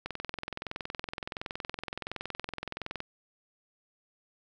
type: click train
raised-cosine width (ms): 0.3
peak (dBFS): -19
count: 64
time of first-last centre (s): 0.06-3.004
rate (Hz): 21.4
effects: none